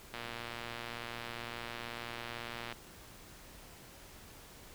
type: click train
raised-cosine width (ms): 0.3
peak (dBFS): -25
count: 306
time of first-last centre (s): 0.14-2.725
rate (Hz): 118
effects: pink hiss -54 dBFS RMS until 4.74 s